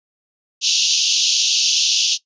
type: band-pass noise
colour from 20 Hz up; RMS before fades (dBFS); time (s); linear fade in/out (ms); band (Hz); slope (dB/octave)
white; -17; 0.61-2.18; 50; 2700 to 6600; 96
effects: noise-tail reverb RT60 0.1 s tail -17 dB re dry + resampled to 16000 Hz